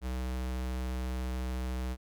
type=tone; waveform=square; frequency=63.3 Hz; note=B1; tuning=43 cents sharp; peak=-33 dBFS; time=0.01-1.97 s; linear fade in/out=50 ms; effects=none